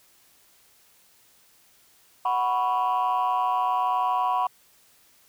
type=chord; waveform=sine; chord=F# suspended fourth; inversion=none; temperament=equal; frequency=740 / 987.8 / 1108.7 Hz; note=F#5 / B5 / C#6; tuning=0 / 0 / 0 cents; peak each=-24 / -23 / -26 dBFS; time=2.25-4.47 s; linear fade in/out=5 ms; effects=tanh soft clip ceiling -17 dBFS + white hiss -59 dBFS RMS until 5.28 s